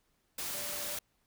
sine tone in noise, 587.3 Hz, D5, in tune, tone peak -47 dBFS, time 0.54-0.96 s, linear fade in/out 5 ms, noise white, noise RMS -38 dBFS, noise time 0.38-0.99 s, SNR -12 dB, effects pink hiss -75 dBFS RMS until 1.26 s

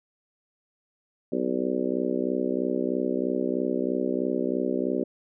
harmonic tone with a mistuned harmonic, 63.1 Hz, B1, 38 cents sharp, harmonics 3 / 4 / 5 / 6 / 7 / 8 / 9, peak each -35 / -29 / -31 / -29 / -34 / -34 / -35 dBFS, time 1.32-5.04 s, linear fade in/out 5 ms, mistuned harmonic 9, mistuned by +46 cents, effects none

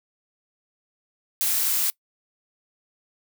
blue noise, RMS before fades -23 dBFS, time 1.41-1.9 s, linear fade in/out 0 ms, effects noise-tail reverb RT60 0.1 s tail -23 dB re dry

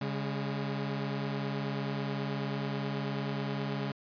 sawtooth tone pair together, 139.63 / 204.8 Hz, C#3 / G#3, +13 / -24 cents, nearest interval perfect fifth, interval 663 cents, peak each -30 / -32 dBFS, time 0.01-3.92 s, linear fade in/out 5 ms, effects resampled to 11025 Hz

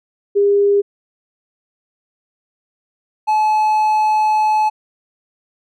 sine / triangle tone pair in turn, 403.9 / 858.8 Hz, G#4 / A5, -48 / -42 cents, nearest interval octave + minor second, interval 1306 cents, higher second, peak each -10 dBFS, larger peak neither, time 0.35-0.82 / 3.27-4.7 s, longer second, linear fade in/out 20 ms, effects none

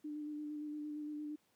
sine tone with vibrato, 299.1 Hz, D4, 32 cents sharp, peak -40 dBFS, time 0.04-1.36 s, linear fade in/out 10 ms, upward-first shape square, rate 8.7 Hz, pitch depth 15 cents each way, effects pink hiss -75 dBFS RMS until 1.55 s + high-pass 150 Hz 12 dB/octave

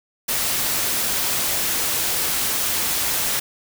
white noise, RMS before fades -22 dBFS, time 0.28-3.4 s, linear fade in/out 10 ms, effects none

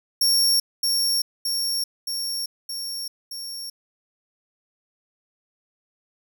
sawtooth tone with echo, 5510 Hz, F8, 24 cents flat, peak -14 dBFS, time 0.21-0.6 s, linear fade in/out 5 ms, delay 620 ms, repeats 5, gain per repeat -3 dB, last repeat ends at 3.7 s, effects none

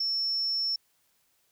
sine tone, 5400 Hz, E8, 41 cents sharp, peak -25 dBFS, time 0-0.76 s, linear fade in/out 5 ms, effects tanh soft clip ceiling -22 dBFS + white hiss -70 dBFS RMS until 1.51 s

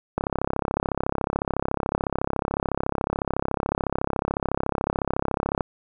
click train, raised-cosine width 1 ms, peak -9 dBFS, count 185, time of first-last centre 0.18-5.608 s, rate 33.9 Hz, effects none

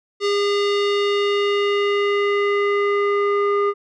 square tone with low-pass filter sweep, 406.1 Hz, G#4, 39 cents flat, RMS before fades -19 dBFS, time 0.2-3.74 s, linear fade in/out 50 ms, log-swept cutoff 4800 to 1400 Hz, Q 1.9, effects none

